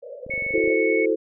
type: band-pass noise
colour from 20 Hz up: pink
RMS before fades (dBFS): -37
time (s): 0.02-0.75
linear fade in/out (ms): 20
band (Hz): 490 to 580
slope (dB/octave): 96
type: clicks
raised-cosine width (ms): 3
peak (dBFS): -27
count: 11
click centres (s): 0.265 / 0.297 / 0.338 / 0.378 / 0.423 / 0.465 / 0.508 / 0.54 / 0.58 / 0.641 / 0.677
type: tone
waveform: sine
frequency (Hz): 2209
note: C#7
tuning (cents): -7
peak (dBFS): -24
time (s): 0.3-1.06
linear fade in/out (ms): 10
type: chord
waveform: sine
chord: F# half-diminished seventh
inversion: third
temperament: equal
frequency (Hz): 329.6 / 370 / 440 / 523.3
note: E4 / F#4 / A4 / C5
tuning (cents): 0 / 0 / 0 / 0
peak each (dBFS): -24 / -26 / -21 / -26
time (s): 0.53-1.16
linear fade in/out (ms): 20
effects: none